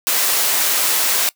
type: high-pass noise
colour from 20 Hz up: white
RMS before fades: -17 dBFS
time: 0.07-1.29 s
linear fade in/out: 0 ms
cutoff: 400 Hz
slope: 12 dB/octave
effects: noise-tail reverb RT60 0.1 s tail -21 dB re dry